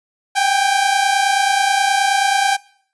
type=tone pair together; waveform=sawtooth; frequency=775.6 / 805 Hz; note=G5 / G5; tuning=-19 / +46 cents; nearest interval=minor second; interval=65 cents; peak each=-13 dBFS; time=0.35-2.57 s; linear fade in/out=20 ms; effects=noise-tail reverb RT60 0.6 s tail -22 dB re dry + resampled to 24000 Hz